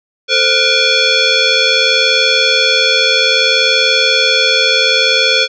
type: tone with frequency modulation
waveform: sine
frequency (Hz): 523.3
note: C5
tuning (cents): 0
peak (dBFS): -8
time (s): 0.28-5.48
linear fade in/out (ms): 50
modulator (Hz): 966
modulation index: 4.5
effects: none